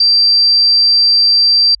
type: tone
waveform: sine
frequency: 4699 Hz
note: D8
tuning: in tune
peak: -6 dBFS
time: 0-1.75 s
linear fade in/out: 5 ms
effects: added 50 Hz sine -40 dBFS peak until 1.8 s + MP3 32 kbps